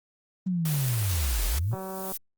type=linear two-way sweep; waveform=sine; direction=down then up; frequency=189.8 to 39 to 124.9 Hz; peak=-24 dBFS; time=0.46-1.75 s; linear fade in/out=10 ms; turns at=1.46 s
type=noise; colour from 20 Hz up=white; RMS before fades=-33 dBFS; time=0.65-1.59 s; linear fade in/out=5 ms
type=noise with exponential growth; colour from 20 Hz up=violet; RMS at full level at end=-32 dBFS; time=1.25-2.17 s; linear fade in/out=1 ms; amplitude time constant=200 ms
type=click train; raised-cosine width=1 ms; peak=-24 dBFS; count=75; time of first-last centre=1.73-2.119 s; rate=190 Hz
effects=Opus 24 kbps